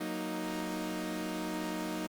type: chord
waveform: sawtooth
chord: D# minor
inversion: first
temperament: equal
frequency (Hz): 185 / 233.1 / 311.1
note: F#3 / A#3 / D#4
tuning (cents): 0 / 0 / 0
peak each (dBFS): -36 / -37 / -33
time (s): 0-2.07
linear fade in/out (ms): 10
effects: Opus 32 kbps